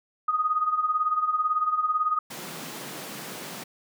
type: tone with tremolo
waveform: sine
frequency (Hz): 1244.5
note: D#6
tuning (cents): 0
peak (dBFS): -19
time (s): 0.28-2.19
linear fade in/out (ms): 5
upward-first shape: sine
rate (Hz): 18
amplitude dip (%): 70
type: high-pass noise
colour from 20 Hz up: pink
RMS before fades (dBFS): -38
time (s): 2.3-3.64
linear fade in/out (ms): 10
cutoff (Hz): 140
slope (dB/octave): 48
effects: none